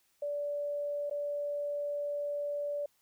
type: tone with dropouts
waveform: sine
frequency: 580 Hz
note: D5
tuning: 22 cents flat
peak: -32 dBFS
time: 0.22-2.86 s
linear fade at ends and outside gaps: 5 ms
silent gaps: 1.098-1.11 s
effects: white hiss -72 dBFS RMS until 3.01 s